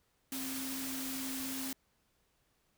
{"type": "tone in noise", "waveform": "sine", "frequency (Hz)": 265.1, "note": "C4", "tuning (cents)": 23, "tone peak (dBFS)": -40, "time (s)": [0.32, 1.73], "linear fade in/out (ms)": 2, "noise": "white", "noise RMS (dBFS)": -41, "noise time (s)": [0.32, 1.73], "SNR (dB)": -2, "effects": ["pink hiss -75 dBFS RMS until 2.77 s"]}